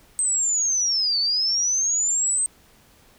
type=linear two-way sweep; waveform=sine; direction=down then up; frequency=8330 to 4435 to 8330 Hz; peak=-19 dBFS; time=0.19-2.46 s; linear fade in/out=0 ms; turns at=1.19 s; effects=pink hiss -55 dBFS RMS until 3.18 s